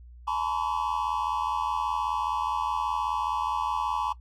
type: tone cluster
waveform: triangle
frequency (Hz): 854 / 939 / 1018 / 1133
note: G#5 / A#5 / C6 / C#6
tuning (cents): +48 / +12 / -48 / +37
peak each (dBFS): -30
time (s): 0.27-4.13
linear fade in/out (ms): 10
effects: noise-tail reverb RT60 0.1 s tail -18 dB re dry + added 60 Hz sine -45 dBFS peak until 4.2 s